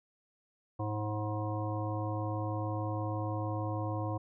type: harmonic tone with a mistuned harmonic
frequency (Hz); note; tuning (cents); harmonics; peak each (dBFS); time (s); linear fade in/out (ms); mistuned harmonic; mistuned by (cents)
106.4; G#2; +42; 1 / 3 / 5 / 7 / 9 / 10; -34 / -39 / -41 / -42 / -44 / -44; 0.79-4.18; 10; 7; -30
effects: none